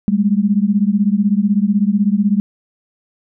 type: beating tone pair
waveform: sine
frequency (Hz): 197.4 / 213.4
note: G3 / G#3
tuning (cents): +12 / +47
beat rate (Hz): 16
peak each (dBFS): -14 / -15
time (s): 0.08-2.4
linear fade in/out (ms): 0
effects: none